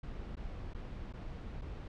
brown noise with dropouts, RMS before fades -43 dBFS, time 0.03-1.88 s, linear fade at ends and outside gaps 5 ms, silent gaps 0.355-0.368 / 0.736-0.746 / 1.127-1.136 / 1.614-1.618 s, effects low-pass 4000 Hz 12 dB/octave

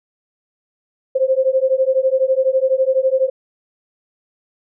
sine beating tone pair, 520 / 532 Hz, C5 / C5, -11 / +29 cents, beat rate 12 Hz, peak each -16 dBFS, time 1.15-3.3 s, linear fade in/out 10 ms, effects none

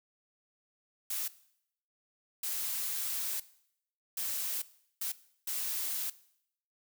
blue noise bursts at uneven times, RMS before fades -35 dBFS, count 5, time 1.1-1.28 / 2.43-3.4 / 4.17-4.62 / 5.01-5.12 / 5.47-6.1 s, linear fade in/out 5 ms, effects noise-tail reverb RT60 0.7 s tail -18 dB re dry

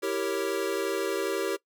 square chord, E diminished seventh, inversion none, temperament equal with one note detuned, 329.6 / 392 / 464 / 554.4 Hz, E4 / G4 / Bb4 / Db5, 0 / 0 / -8 / 0 cents, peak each -36 / -31 / -33 / -35 dBFS, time 0.02-1.57 s, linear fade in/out 20 ms, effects noise-tail reverb RT60 0.1 s tail -20 dB re dry

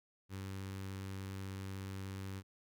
sawtooth tone with notch filter, 96.5 Hz, G2, 27 cents flat, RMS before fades -44 dBFS, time 0.29-2.43 s, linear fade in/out 50 ms, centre 660 Hz, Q 1.5, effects none

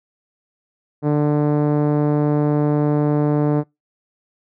5% pulse tone with low-pass filter, 148.2 Hz, D3, 16 cents sharp, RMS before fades -17 dBFS, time 1.02-3.64 s, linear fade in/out 50 ms, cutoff 360 Hz, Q 0.81, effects noise-tail reverb RT60 0.2 s tail -25 dB re dry

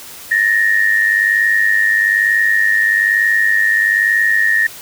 sine tone pair together, 1763.6 / 1864.7 Hz, A6 / A#6, +4 / 0 cents, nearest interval minor second, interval 96 cents, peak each -15 / -12 dBFS, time 0.31-4.67 s, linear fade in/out 5 ms, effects white hiss -34 dBFS RMS until 4.81 s

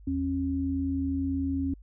sine tone pair together, 81 / 271.9 Hz, E2 / C#4, -30 / -33 cents, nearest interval octave + major sixth, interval 2097 cents, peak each -32 / -27 dBFS, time 0.07-1.74 s, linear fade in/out 5 ms, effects added 50 Hz sine -47 dBFS peak until 1.82 s

